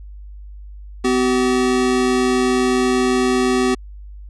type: tone pair together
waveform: square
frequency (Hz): 252.9 / 380.8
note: B3 / F#4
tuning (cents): +41 / +50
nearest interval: perfect fifth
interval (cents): 709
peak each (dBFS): -18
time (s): 1.04-3.75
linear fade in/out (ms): 10
effects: added 50 Hz sine -33 dBFS peak until 4.29 s + resampled to 22050 Hz